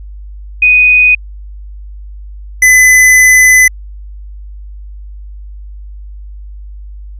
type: tone pair in turn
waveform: sine / square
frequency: 2489 / 2012 Hz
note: D#7 / B6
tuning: 0 / +32 cents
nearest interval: major third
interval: 368 cents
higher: first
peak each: -3 dBFS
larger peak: neither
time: 0.62-1.15 / 2.62-3.68 s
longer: second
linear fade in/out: 5 ms
effects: added 50 Hz sine -25 dBFS peak until 7.19 s + resampled to 32000 Hz